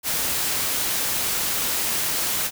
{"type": "noise", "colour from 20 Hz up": "white", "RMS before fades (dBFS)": -24, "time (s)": [0.03, 2.51], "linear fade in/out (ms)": 50, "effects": []}